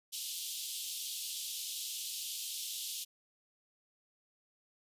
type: high-pass noise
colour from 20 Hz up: pink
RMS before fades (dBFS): -40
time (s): 0.12-3.05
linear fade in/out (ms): 20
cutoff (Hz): 3000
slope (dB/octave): 48
effects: resampled to 32000 Hz